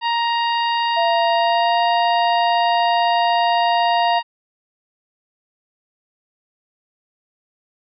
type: harmonic tone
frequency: 936 Hz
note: A#5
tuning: 7 cents sharp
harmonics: 1 / 2 / 3 / 4 / 5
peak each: -18 / -26 / -26 / -30 / -32 dBFS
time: 0.01-4.23 s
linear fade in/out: 50 ms
type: tone with pitch glide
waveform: sine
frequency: 680 to 698.3 Hz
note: F5 to F5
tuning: -46 to 0 cents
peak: -17 dBFS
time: 0.96-4.2 s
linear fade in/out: 20 ms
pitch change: +46 cents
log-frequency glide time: 1.34-1.81 s
effects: none